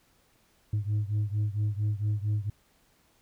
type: beating tone pair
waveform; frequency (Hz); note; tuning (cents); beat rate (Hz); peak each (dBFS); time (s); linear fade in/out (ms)
sine; 103.5 / 107.9; G#2 / A2; -5 / -33; 4.4; -26 / -28; 0.73-2.5; 5
effects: tanh soft clip ceiling -23 dBFS + pink hiss -66 dBFS RMS until 3.21 s